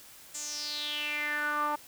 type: tone with band-pass filter sweep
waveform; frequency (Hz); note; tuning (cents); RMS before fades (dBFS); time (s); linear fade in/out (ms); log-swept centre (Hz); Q
sawtooth; 296.8; D4; +18; -33; 0.34-1.76; 10; 7500 to 970; 6.1
effects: white hiss -52 dBFS RMS until 1.87 s